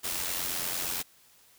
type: noise with amplitude modulation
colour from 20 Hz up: white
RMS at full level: -30 dBFS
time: 0.03-1.03 s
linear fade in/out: 20 ms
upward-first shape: sine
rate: 88.6 Hz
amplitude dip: 55%
effects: white hiss -60 dBFS RMS until 1.58 s